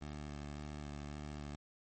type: tone with vibrato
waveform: 15% pulse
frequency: 73.42 Hz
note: D2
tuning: in tune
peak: -37 dBFS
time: 0.01-1.56 s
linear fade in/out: 10 ms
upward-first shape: square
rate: 1.8 Hz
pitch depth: 18 cents each way
effects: MP3 32 kbps